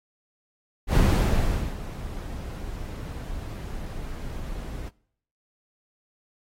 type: noise with ADSR envelope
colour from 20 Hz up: brown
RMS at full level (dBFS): -17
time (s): 0.87-4.9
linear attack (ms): 88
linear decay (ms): 790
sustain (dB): -17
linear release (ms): 24
effects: noise-tail reverb RT60 0.7 s tail -24 dB re dry + AAC 48 kbps